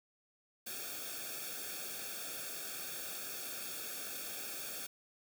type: noise with comb filter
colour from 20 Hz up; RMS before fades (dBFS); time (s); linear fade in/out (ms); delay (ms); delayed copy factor
white; -43; 0.66-4.87; 10; 1; -0.9
effects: none